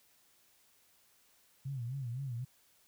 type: tone with vibrato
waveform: sine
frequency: 127.6 Hz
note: C3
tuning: 43 cents flat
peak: -36 dBFS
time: 1.65-2.45 s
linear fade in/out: 10 ms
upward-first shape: sine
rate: 3.9 Hz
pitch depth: 160 cents each way
effects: white hiss -68 dBFS RMS until 2.87 s